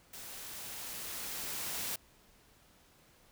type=noise with level ramp; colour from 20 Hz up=white; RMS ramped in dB=-47 to -37 dBFS; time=0.13-1.96 s; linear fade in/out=5 ms; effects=pink hiss -64 dBFS RMS until 3.31 s